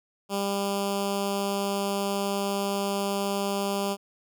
10% pulse tone with notch filter, 199.1 Hz, G3, 27 cents sharp, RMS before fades -28 dBFS, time 0.29-3.97 s, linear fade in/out 50 ms, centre 1700 Hz, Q 1.1, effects none

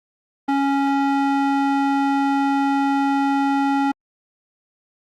square tone with band-pass filter, 277.2 Hz, C#4, in tune, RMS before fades -19 dBFS, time 0.48-3.92 s, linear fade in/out 10 ms, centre 710 Hz, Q 0.94, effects Opus 24 kbps

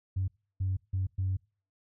sine tone bursts at uneven times, 94.5 Hz, F#2, 37 cents sharp, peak -26 dBFS, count 4, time 0.16-0.28 / 0.6-0.77 / 0.93-1.07 / 1.18-1.37 s, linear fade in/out 10 ms, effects noise-tail reverb RT60 0.4 s tail -26 dB re dry + tanh soft clip ceiling -23 dBFS

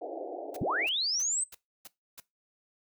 white band-pass noise, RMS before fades -39 dBFS, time 0.01-0.87 s, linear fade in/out 10 ms, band 290 to 770 Hz, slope 96 dB/octave
white noise bursts, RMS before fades -46 dBFS, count 6, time 0.54-2.202 s, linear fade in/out 5 ms, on 27 ms, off 300 ms
sine linear sweep, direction up, 58 to 8372 Hz, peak -27 dBFS, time 0.61-1.44 s, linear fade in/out 5 ms
effects noise-tail reverb RT60 0.2 s tail -19 dB re dry

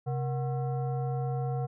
sine tone with frequency modulation, 132.9 Hz, C3, 27 cents sharp, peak -28 dBFS, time 0.06-1.67 s, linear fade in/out 20 ms, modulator 605 Hz, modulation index 0.7, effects none

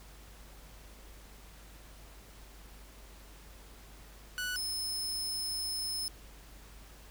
sawtooth tone pair in turn, 1480 / 5214 Hz, F#6 / E8, 0 / -20 cents, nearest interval octave + minor seventh, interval 2180 cents, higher second, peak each -30 / -31 dBFS, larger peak first, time 4.38-4.56 / 4.56-6.08 s, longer second, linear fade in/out 0 ms, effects added 50 Hz sine -52 dBFS peak until 7.1 s + pink hiss -56 dBFS RMS until 7.1 s

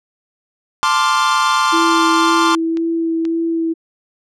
45% pulse chord, D minor seventh, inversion second, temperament equal with one note detuned, 880 / 1046.5 / 1174.7 / 1402.6 Hz, A5 / C6 / D6 / F6, 0 / 0 / 0 / +7 cents, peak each -21 / -16 / -17 / -20 dBFS, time 0.83-2.55 s, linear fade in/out 0 ms
sine tone with vibrato, 329.6 Hz, E4, in tune, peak -15 dBFS, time 1.72-3.74 s, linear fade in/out 20 ms, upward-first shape sine, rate 1.9 Hz, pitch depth 12 cents each way
click train, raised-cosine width 0.2 ms, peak -16 dBFS, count 4, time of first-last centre 1.81-3.252 s, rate 2.08 Hz
effects low-pass 7000 Hz 12 dB/octave

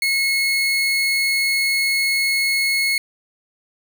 30% pulse tone, 2177 Hz, C#7, 32 cents flat, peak -14 dBFS, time 0.02-2.98 s, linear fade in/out 2 ms, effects none

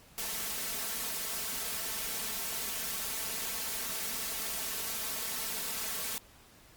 white noise with comb filter, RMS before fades -36 dBFS, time 0.18-6.18 s, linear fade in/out 0 ms, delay 4.5 ms, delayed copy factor +0.85, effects pink hiss -58 dBFS RMS until 6.76 s + Opus 48 kbps

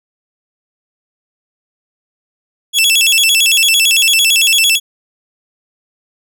sawtooth tone with vibrato, 2990 Hz, F#7, 17 cents sharp, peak -5 dBFS, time 2.73-4.8 s, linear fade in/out 50 ms, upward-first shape square, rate 8.9 Hz, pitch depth 200 cents each way, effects none

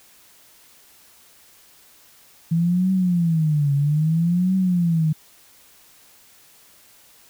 sine tone with vibrato, 163.1 Hz, E3, 18 cents flat, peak -16 dBFS, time 2.51-5.13 s, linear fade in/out 10 ms, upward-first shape triangle, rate 0.61 Hz, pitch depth 270 cents each way, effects white hiss -52 dBFS RMS until 7.29 s

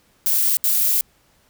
violet noise bursts at uneven times, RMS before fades -18 dBFS, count 2, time 0.26-0.57 / 0.64-1.01 s, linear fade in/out 0 ms, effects pink hiss -59 dBFS RMS until 1.49 s

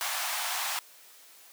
pink high-pass noise, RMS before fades -32 dBFS, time 0.01-0.79 s, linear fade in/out 0 ms, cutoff 690 Hz, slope 48 dB/octave, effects white hiss -54 dBFS RMS until 1.52 s + high-pass 400 Hz 12 dB/octave

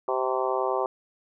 harmonic tone with a mistuned harmonic, 129.8 Hz, C3, 13 cents flat, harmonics 3 / 4 / 5 / 6 / 7 / 8 / 9, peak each -29 / -30 / -31 / -32 / -32 / -33 / -34 dBFS, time 0.08-0.86 s, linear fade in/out 2 ms, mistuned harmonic 9, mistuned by -33 cents, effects none

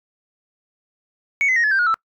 sine tone with pitch steps, 2224 / 2039 / 1870.2 / 1714.9 / 1572.6 / 1442.1 / 1322.4 Hz, C#7 / C7 / A#6 / A6 / G6 / F#6 / E6, +5 / -45 / +5 / -45 / +5 / -45 / +5 cents, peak -13 dBFS, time 1.41-1.942 s, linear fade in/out 0 ms, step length 76 ms, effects noise-tail reverb RT60 0.1 s tail -26 dB re dry + tanh soft clip ceiling -12 dBFS

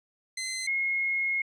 15% pulse / sine tone pair in turn, 2058 / 2159 Hz, C7 / C#7, -29 / -46 cents, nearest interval minor second, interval 83 cents, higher second, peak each -25 dBFS, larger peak neither, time 0.37-0.67 / 0.67-1.42 s, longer second, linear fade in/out 5 ms, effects low-pass 11000 Hz 12 dB/octave

